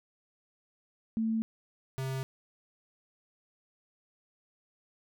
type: tone pair in turn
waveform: sine / square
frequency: 223.2 / 132.72 Hz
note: A3 / C3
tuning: +25 / +25 cents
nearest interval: major sixth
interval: 900 cents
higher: first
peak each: -27 / -33 dBFS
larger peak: first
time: 1.17-1.42 / 1.98-2.23 s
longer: neither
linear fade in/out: 0 ms
effects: none